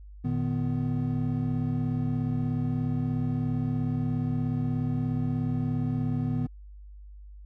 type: tone cluster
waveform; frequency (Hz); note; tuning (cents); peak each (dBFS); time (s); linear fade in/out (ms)
triangle; 115.6 / 152.5 / 249; A#2 / D#3 / B3; -14 / -34 / +14; -28; 0.24-6.47; 10
effects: added 50 Hz sine -43 dBFS peak until 7.45 s